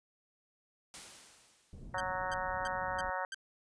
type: noise with exponential decay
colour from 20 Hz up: white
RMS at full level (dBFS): -46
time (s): 0.94-2.23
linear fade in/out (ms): 0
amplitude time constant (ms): 280
type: low-pass noise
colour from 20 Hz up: pink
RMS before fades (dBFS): -49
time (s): 1.73-3.1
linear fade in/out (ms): 0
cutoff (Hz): 270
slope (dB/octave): 12
type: harmonic tone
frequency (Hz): 185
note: F#3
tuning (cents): 0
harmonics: 3 / 4 / 5 / 6 / 7 / 8 / 9 / 10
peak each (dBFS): -41 / -41 / -39 / -43 / -44 / -42 / -48 / -44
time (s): 1.94-3.25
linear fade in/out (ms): 2
type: tone bursts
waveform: sawtooth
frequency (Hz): 1568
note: G6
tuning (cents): 0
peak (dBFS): -35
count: 5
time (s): 1.98-3.345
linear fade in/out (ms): 2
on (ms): 25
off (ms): 310
effects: resampled to 22050 Hz